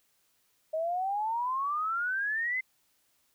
sine exponential sweep, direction up, 622.3 to 2083 Hz, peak -28 dBFS, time 0.73-2.61 s, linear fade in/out 10 ms, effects white hiss -71 dBFS RMS until 3.34 s

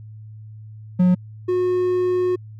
triangle tone pair in turn, 181 / 362.9 Hz, F#3 / F#4, -38 / -34 cents, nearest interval octave, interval 1204 cents, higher second, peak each -10 / -15 dBFS, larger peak first, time 0.99-1.15 / 1.48-2.36 s, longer second, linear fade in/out 10 ms, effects added 108 Hz sine -36 dBFS peak until 2.59 s

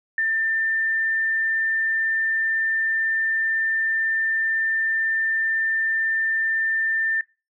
sine tone, 1791 Hz, A6, 30 cents sharp, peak -19 dBFS, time 0.18-7.21 s, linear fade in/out 2 ms, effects noise-tail reverb RT60 0.3 s tail -25 dB re dry

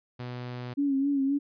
sawtooth tone, 123.47 Hz, B2, in tune, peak -31 dBFS, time 0.19-0.74 s, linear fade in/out 10 ms
sine tone with vibrato, 277.2 Hz, C#4, in tune, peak -23 dBFS, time 0.77-1.39 s, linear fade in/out 20 ms, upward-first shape sine, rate 3.8 Hz, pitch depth 51 cents each way
effects resampled to 11025 Hz

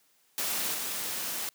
white noise with level steps, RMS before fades -31 / -34 dBFS, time 0.38-1.49 s, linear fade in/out 0 ms, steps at 0.74 s, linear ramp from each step 2 ms, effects white hiss -67 dBFS RMS until 1.54 s + high-pass 150 Hz 12 dB/octave

